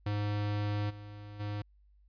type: tone with level steps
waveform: square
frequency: 103.7 Hz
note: G#2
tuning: 2 cents flat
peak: -31 / -45 / -35 dBFS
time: 0.06-1.62 s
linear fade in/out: 5 ms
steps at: 0.89 / 1.39 s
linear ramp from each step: 20 ms
effects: added 50 Hz sine -60 dBFS peak until 2.08 s + resampled to 11025 Hz